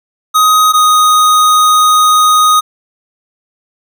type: tone pair in turn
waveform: square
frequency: 1255 / 1245.6 Hz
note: D#6 / D#6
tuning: +15 / +2 cents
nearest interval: unison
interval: 13 cents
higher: first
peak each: -6 dBFS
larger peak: neither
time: 0.34-0.73 / 0.73-2.61 s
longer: second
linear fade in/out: 20 ms
effects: none